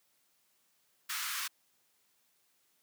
pink high-pass noise, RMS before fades -37 dBFS, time 1.09-1.48 s, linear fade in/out 10 ms, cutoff 1100 Hz, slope 48 dB/octave, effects white hiss -73 dBFS RMS until 2.82 s + high-pass 100 Hz 12 dB/octave

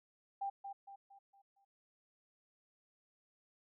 sine tone with echo, 792 Hz, G5, 18 cents sharp, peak -36 dBFS, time 0.41-0.5 s, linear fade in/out 10 ms, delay 230 ms, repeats 5, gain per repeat -7 dB, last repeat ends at 1.65 s, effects none

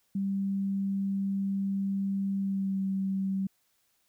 sine tone with pitch glide, 196 to 192.86 Hz, G3 to G3, 0 to -28 cents, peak -27 dBFS, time 0.15-3.47 s, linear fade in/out 5 ms, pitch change -28 cents, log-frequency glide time 2.39-2.79 s, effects white hiss -72 dBFS RMS until 4.08 s

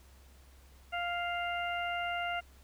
harmonic tone, 698.5 Hz, F5, in tune, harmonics 1 / 2 / 3 / 4, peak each -35 / -38 / -40 / -41 dBFS, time 0.92-2.41 s, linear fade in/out 20 ms, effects added 66 Hz sine -56 dBFS peak until 2.63 s + pink hiss -63 dBFS RMS until 2.63 s

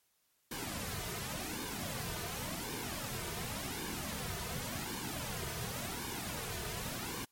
pink noise with flanger, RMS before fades -40 dBFS, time 0.51-7.25 s, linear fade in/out 5 ms, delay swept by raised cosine 1.5 to 3.7 ms, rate 0.9 Hz, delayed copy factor -0.7, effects white hiss -75 dBFS RMS until 7.31 s + MP3 64 kbps

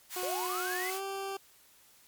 white high-pass noise, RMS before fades -40 dBFS, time 0.09-1.01 s, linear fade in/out 50 ms, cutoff 820 Hz, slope 24 dB/octave
20% pulse tone with pitch glide, 364.4 to 390.6 Hz, F#4 to G4, -26 to -6 cents, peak -30 dBFS, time 0.16-1.37 s, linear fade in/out 5 ms, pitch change +120 cents, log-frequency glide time 0.82-1.01 s
sine linear sweep, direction up, 490 to 2093 Hz, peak -35 dBFS, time 0.23-0.9 s, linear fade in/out 0 ms
effects white hiss -61 dBFS RMS until 2.07 s + MP3 96 kbps

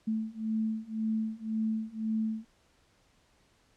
sine beating tone pair, 218.9 / 220.8 Hz, A3 / A3, -9 / +6 cents, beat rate 1.9 Hz, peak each -33 / -32 dBFS, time 0.07-2.45 s, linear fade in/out 10 ms, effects pink hiss -67 dBFS RMS until 3.76 s + low-pass 8000 Hz 12 dB/octave

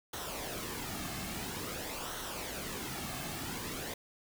pink noise with flanger, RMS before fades -40 dBFS, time 0.13-3.94 s, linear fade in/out 5 ms, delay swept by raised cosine 0.41 to 2.11 ms, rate 0.49 Hz, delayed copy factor -0.55, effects none

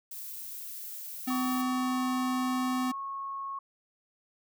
violet noise, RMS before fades -41 dBFS, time 0.11-1.62 s, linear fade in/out 5 ms
square tone, 254.6 Hz, C4, 47 cents flat, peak -29 dBFS, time 1.27-2.92 s, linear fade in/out 10 ms
sine tone with pitch glide, 1126 to 1095.8 Hz, C#6 to C#6, +27 to -20 cents, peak -34 dBFS, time 1.3-3.59 s, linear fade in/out 5 ms, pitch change -47 cents, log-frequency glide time 1.64-2.06 s
effects none

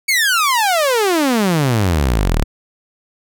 sawtooth exponential sweep, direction down, 2276 to 33.44 Hz, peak -9 dBFS, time 0.08-2.44 s, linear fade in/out 10 ms, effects none

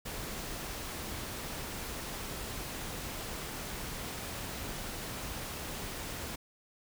pink noise, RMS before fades -40 dBFS, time 0.05-6.36 s, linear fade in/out 10 ms, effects none

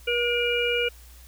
harmonic tone with a mistuned harmonic, 479.6 Hz, A#4, 49 cents sharp, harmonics 1 / 3 / 5 / 6, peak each -25 / -31 / -27 / -28 dBFS, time 0.07-0.89 s, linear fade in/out 10 ms, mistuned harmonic 5, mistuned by -20 cents, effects added 60 Hz sine -46 dBFS peak until 1.27 s + white hiss -53 dBFS RMS until 1.27 s

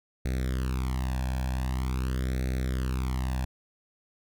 sawtooth tone with flanger, 64.1 Hz, C2, 35 cents flat, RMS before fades -29 dBFS, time 0.25-3.45 s, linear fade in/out 5 ms, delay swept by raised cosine 0.49 to 1.21 ms, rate 0.45 Hz, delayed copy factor +0.95, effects none

